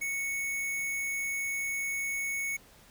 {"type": "tone with sample-and-hold", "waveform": "sine", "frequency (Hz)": 2215, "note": "C#7", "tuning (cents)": -2, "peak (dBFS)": -30, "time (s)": [0.01, 2.57], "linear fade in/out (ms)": 10, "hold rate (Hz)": 8820, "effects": ["pink hiss -57 dBFS RMS until 2.9 s"]}